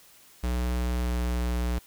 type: tone with pitch glide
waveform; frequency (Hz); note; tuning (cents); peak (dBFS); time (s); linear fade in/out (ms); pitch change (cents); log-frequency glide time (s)
square; 61.1 to 60.47; B1 to B1; -18 to -36; -26; 0.43-1.79; 10; -18; 0.97-1.14
effects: white hiss -55 dBFS RMS until 1.86 s